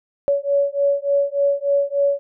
sine beating tone pair, 562 / 565.4 Hz, C#5 / C#5, +24 / +34 cents, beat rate 3.4 Hz, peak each -19 dBFS, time 0.28-2.19 s, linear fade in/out 0 ms, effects none

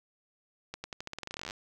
accelerating click train, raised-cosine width 0.2 ms, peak -21 dBFS, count 21, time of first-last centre 0.74-1.509 s, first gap 100 ms, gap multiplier 0.88, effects none

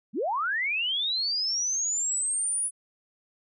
sine linear sweep, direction up, 166.5 to 9956 Hz, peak -25 dBFS, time 0.13-2.71 s, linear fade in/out 50 ms, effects none

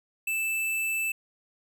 square tone, 2641 Hz, E7, 3 cents sharp, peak -27 dBFS, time 0.27-1.12 s, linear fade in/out 5 ms, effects none

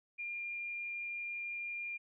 sine tone, 2402 Hz, D7, 38 cents sharp, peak -38 dBFS, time 0.18-1.98 s, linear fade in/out 20 ms, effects none

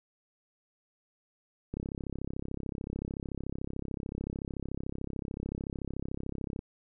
click train, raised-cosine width 3 ms, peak -23 dBFS, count 164, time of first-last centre 1.74-6.591 s, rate 33.6 Hz, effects none

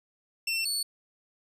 25% pulse tone pair in turn, 2696 / 4435 Hz, E7 / C#8, +38 / 0 cents, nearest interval major sixth, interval 862 cents, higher second, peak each -23 dBFS, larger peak neither, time 0.47-0.65 / 0.65-0.83 s, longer neither, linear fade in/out 5 ms, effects resampled to 32000 Hz

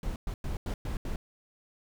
brown noise bursts at uneven times, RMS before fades -33 dBFS, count 6, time 0.03-0.16 / 0.27-0.34 / 0.44-0.57 / 0.66-0.74 / 0.85-0.97 / 1.05-1.16 s, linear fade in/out 2 ms, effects none

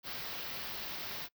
white band-stop noise, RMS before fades -41 dBFS, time 0.03-1.29 s, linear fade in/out 50 ms, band 5400 to 15000 Hz, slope 48 dB/octave, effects noise-tail reverb RT60 0.1 s tail -24 dB re dry

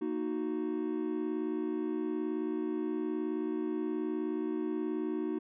triangle chord, D# minor, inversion second, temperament equal, 233.1 / 311.1 / 370 Hz, A#3 / D#4 / F#4, 0 / 0 / 0 cents, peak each -37 / -32 / -34 dBFS, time 0.01-5.39 s, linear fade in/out 10 ms, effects resampled to 8000 Hz

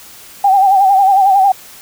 sine tone with vibrato, 780 Hz, G5, 9 cents flat, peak -6 dBFS, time 0.44-1.52 s, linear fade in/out 5 ms, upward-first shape sine, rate 11 Hz, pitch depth 69 cents each way, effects white hiss -37 dBFS RMS until 1.81 s

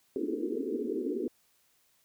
white band-pass noise, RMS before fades -33 dBFS, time 0.16-1.28 s, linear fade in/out 2 ms, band 230 to 450 Hz, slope 96 dB/octave, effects white hiss -69 dBFS RMS until 2.04 s

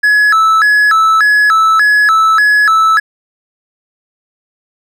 triangle tone with vibrato, 1488 Hz, F#6, 9 cents sharp, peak -4 dBFS, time 0.03-3 s, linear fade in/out 10 ms, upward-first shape square, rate 1.7 Hz, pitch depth 220 cents each way, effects none

